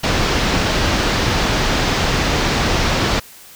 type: low-pass noise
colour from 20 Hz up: pink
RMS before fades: -17 dBFS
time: 0.03-3.2 s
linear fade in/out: 10 ms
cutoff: 5800 Hz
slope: 24 dB/octave
effects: white hiss -41 dBFS RMS until 3.55 s